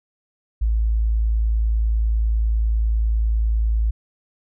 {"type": "tone", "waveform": "sine", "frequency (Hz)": 55, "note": "A1", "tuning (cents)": 0, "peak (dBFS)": -16, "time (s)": [0.61, 3.91], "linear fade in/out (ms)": 10, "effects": []}